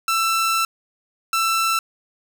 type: tone pair in turn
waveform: sawtooth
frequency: 1334 / 1334 Hz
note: E6 / E6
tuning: +20 / +20 cents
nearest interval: unison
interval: 0 cents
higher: neither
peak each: -14 / -14 dBFS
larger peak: neither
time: 0.08-0.65 / 1.33-1.79 s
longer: first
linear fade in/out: 2 ms
effects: none